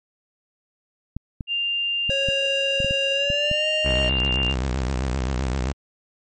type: clicks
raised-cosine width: 5 ms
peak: -16 dBFS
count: 9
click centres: 1.166 / 1.408 / 2.095 / 2.287 / 2.803 / 2.846 / 2.909 / 3.302 / 3.514 s
type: tone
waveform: sine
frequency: 2795 Hz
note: F7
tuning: 1 cent sharp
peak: -21 dBFS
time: 1.47-4.55 s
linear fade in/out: 50 ms
type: tone with pitch glide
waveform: square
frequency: 548 to 618.7 Hz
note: C#5 to D#5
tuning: -20 to -10 cents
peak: -25 dBFS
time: 2.1-4.09 s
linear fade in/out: 2 ms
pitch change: +210 cents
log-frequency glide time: 3.13-3.67 s
type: tone with vibrato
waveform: sawtooth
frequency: 64.6 Hz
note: C2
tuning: 21 cents flat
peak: -18 dBFS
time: 3.84-5.73 s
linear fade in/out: 20 ms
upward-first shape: triangle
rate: 7.7 Hz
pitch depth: 160 cents each way
effects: MP3 32 kbps